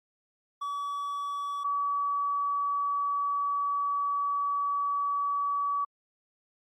triangle / sine tone pair in turn, 1141 / 1141 Hz, C#6 / C#6, +50 / +50 cents, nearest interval unison, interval 0 cents, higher neither, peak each -29 / -26 dBFS, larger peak second, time 0.61-1.64 / 1.64-5.85 s, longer second, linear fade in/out 10 ms, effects AAC 64 kbps

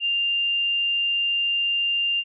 sine tone, 2794 Hz, F7, in tune, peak -20 dBFS, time 0-2.24 s, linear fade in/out 50 ms, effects none

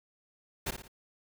pink noise with echo, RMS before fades -33 dBFS, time 0.66-0.71 s, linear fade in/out 10 ms, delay 57 ms, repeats 3, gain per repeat -7 dB, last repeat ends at 0.881 s, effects none

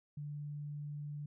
sine tone, 146.83 Hz, D3, in tune, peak -40 dBFS, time 0.17-1.26 s, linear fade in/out 5 ms, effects none

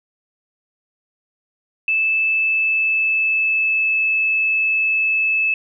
sine tone with pitch glide, 2627 to 2610 Hz, E7 to E7, -7 to -18 cents, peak -15 dBFS, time 1.88-5.54 s, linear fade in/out 2 ms, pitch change -11 cents, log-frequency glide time 2.26-4.14 s, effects none

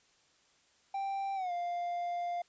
triangle tone with pitch glide, 785 to 699.4 Hz, G5 to F5, +2 to +2 cents, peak -31 dBFS, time 0.94-2.42 s, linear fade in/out 5 ms, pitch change -200 cents, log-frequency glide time 1.35-1.52 s, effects white hiss -68 dBFS RMS until 2.48 s + resampled to 16000 Hz

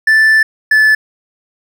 triangle tone pair in turn, 1760 / 1738.8 Hz, A6 / A6, 0 / -21 cents, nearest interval unison, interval 21 cents, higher first, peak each -4 dBFS, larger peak neither, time 0.07-0.43 / 0.71-0.95 s, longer first, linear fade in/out 5 ms, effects none

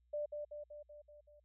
sine tone with echo, 592 Hz, D5, 14 cents sharp, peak -36 dBFS, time 0.13-0.26 s, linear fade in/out 10 ms, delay 190 ms, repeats 6, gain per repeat -4 dB, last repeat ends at 1.4 s, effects added 60 Hz sine -70 dBFS peak until 1.44 s

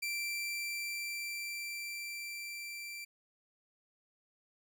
sawtooth tone with level ramp, 2349 Hz, D7, in tune, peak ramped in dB -31 to -39 dBFS, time 0.02-3.05 s, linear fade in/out 10 ms, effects none

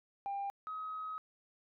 sine tone pair in turn, 797 / 1268.7 Hz, G5 / D#6, +28 / +33 cents, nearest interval minor sixth, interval 805 cents, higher second, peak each -34 / -38 dBFS, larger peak first, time 0.26-0.5 / 0.67-1.18 s, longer second, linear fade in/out 0 ms, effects tanh soft clip ceiling -33 dBFS

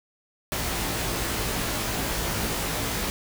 pink noise with comb filter, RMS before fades -28 dBFS, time 0.52-3.1 s, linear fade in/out 0 ms, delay 18 ms, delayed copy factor +0.8, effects none

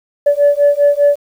sine beating tone pair, 574 / 579 Hz, D5 / D5, -40 / -25 cents, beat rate 5 Hz, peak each -10 dBFS, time 0.26-1.16 s, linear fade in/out 10 ms, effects tanh soft clip ceiling -3 dBFS + 7-bit

